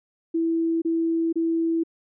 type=tone bursts; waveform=sine; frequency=329.6 Hz; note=E4; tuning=in tune; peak=-20 dBFS; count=3; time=0.34-1.836 s; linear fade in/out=10 ms; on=480 ms; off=28 ms; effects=none

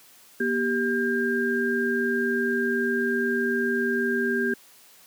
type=tone cluster; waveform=sine; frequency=239.7 / 391.8 / 1601 Hz; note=A#3 / G4 / G6; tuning=+48 / -1 / +36 cents; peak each=-26 dBFS; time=0.4-4.54 s; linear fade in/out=5 ms; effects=white hiss -53 dBFS RMS until 5.06 s + high-pass 150 Hz 12 dB/octave

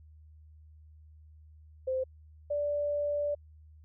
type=tone pair in turn; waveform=sine; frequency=520 / 583.7 Hz; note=C5 / D5; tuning=-11 / -11 cents; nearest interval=major second; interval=200 cents; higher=second; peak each=-28 dBFS; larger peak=neither; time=1.87-2.04 / 2.5-3.35 s; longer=second; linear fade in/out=10 ms; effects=added 77 Hz sine -52 dBFS peak until 3.84 s

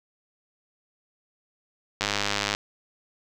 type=click train; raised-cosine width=0.2 ms; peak=-7 dBFS; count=56; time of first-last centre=2.01-2.549 s; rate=102 Hz; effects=8-bit

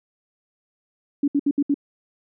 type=tone bursts; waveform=sine; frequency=284.7 Hz; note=C#4; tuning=46 cents sharp; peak=-16 dBFS; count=5; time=1.23-1.743 s; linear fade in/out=5 ms; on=49 ms; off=67 ms; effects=none

